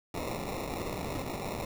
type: noise with sample-and-hold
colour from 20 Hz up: white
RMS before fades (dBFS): -36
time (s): 0.14-1.65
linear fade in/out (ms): 5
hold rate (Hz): 1575
effects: none